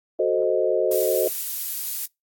sine chord, F# diminished seventh, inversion none, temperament equal, 370 / 440 / 523.3 / 622.3 Hz, F#4 / A4 / C5 / Eb5, 0 / 0 / 0 / 0 cents, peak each -24 dBFS, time 0.19-1.28 s, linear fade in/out 5 ms
violet noise, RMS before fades -27 dBFS, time 0.91-2.06 s, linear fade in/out 5 ms
effects noise-tail reverb RT60 0.2 s tail -26 dB re dry + AAC 64 kbps

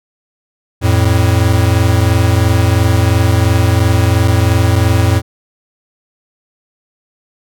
square tone pair together, 87.5 / 110.42 Hz, F2 / A2, +4 / +7 cents, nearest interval major third, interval 403 cents, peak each -12 dBFS, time 0.81-5.22 s, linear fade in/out 50 ms, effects none

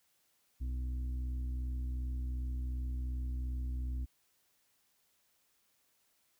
harmonic tone, 62.7 Hz, B1, 27 cents sharp, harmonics 1 / 2 / 4 / 5, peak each -34 / -50 / -51 / -59 dBFS, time 0.6-4.06 s, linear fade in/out 20 ms, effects white hiss -74 dBFS RMS until 6.39 s

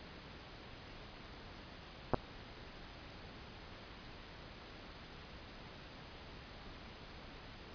clicks, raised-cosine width 1 ms, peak -16 dBFS, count 2, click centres 2.136 / 2.144 s, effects pink hiss -52 dBFS RMS until 7.74 s + resampled to 11025 Hz

